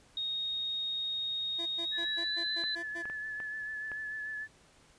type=tone with pitch glide; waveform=sine; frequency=3729 to 4020 Hz; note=A#7 to B7; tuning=0 to +30 cents; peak=-32 dBFS; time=0.17-2.75 s; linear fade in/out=2 ms; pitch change=+130 cents; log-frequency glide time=1.8-2.39 s
type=tone bursts; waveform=25% pulse; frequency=337.8 Hz; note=E4; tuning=42 cents sharp; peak=-38 dBFS; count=8; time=1.58-3.03 s; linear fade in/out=20 ms; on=85 ms; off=110 ms
type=tone with vibrato; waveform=sine; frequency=1728 Hz; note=A6; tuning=32 cents flat; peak=-36 dBFS; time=1.91-4.48 s; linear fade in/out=50 ms; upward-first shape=triangle; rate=6.8 Hz; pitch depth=28 cents each way
type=clicks; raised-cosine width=0.5 ms; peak=-30 dBFS; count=5; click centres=2.639 / 3.055 / 3.099 / 3.402 / 3.917 s
effects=pink hiss -62 dBFS RMS until 4.98 s + resampled to 22050 Hz